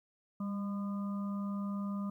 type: harmonic tone with a mistuned harmonic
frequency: 203 Hz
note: G#3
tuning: 39 cents flat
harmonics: 1 / 3 / 5 / 6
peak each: -34 / -51 / -52 / -48 dBFS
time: 0.4-2.1 s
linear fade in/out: 5 ms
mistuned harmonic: 1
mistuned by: -30 cents
effects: 12-bit

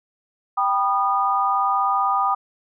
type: chord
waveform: sine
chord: G augmented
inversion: none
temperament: just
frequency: 784 / 980 / 1225 Hz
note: G5 / B5 / D#6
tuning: 0 / -14 / -27 cents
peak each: -22 / -24 / -20 dBFS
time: 0.57-2.35 s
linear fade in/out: 10 ms
effects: none

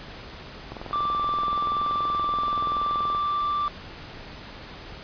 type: click train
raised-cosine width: 1 ms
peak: -21 dBFS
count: 52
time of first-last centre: 0.72-3.149 s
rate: 21 Hz
type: tone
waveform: triangle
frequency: 1174.7 Hz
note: D6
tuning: in tune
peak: -21 dBFS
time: 0.93-3.68 s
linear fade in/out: 0 ms
effects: pink hiss -41 dBFS RMS until 5.03 s + resampled to 11025 Hz

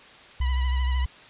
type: tone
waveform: sine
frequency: 64 Hz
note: C2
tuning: 38 cents flat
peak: -21 dBFS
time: 0.4-1.06 s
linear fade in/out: 5 ms
type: tone with vibrato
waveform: 15% pulse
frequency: 985 Hz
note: B5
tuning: 5 cents flat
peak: -28 dBFS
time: 0.41-1.05 s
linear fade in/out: 5 ms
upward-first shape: triangle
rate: 13 Hz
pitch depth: 47 cents each way
effects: white hiss -48 dBFS RMS until 1.29 s + resampled to 8000 Hz

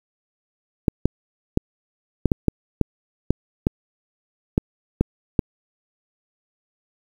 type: clicks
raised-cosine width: 3 ms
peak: -3 dBFS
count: 12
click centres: 0.882 / 1.056 / 1.574 / 2.257 / 2.318 / 2.483 / 2.813 / 3.306 / 3.669 / 4.579 / 5.01 / 5.392 s
effects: 7-bit

